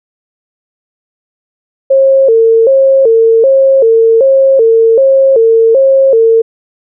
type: tone with vibrato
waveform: sine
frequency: 493.9 Hz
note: B4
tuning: in tune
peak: -3 dBFS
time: 1.9-6.42 s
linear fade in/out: 10 ms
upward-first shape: square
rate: 1.3 Hz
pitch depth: 150 cents each way
effects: none